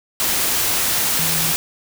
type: tone in noise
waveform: sine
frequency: 162.3 Hz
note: E3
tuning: 27 cents flat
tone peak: -27 dBFS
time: 1.19-1.52 s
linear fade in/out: 0 ms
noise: white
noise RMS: -19 dBFS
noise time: 0.2-1.56 s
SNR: -11 dB
effects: none